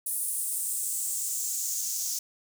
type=noise with high-pass filter sweep; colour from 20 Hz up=white; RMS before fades=-31 dBFS; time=0.06-2.19 s; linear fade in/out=5 ms; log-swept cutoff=10000 to 6000 Hz; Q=3.5; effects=none